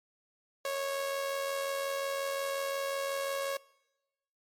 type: tone with amplitude modulation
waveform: sawtooth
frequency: 551 Hz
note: C#5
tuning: 11 cents flat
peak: -26 dBFS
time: 0.65-3.57 s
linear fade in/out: 2 ms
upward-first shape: sine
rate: 85.6 Hz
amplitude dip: 45%
effects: noise-tail reverb RT60 1.0 s tail -23 dB re dry + MP3 64 kbps